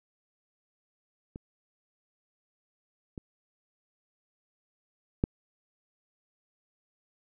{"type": "clicks", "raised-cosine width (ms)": 3, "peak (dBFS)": [-27, -26, -11], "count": 3, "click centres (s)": [1.359, 3.178, 5.239], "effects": []}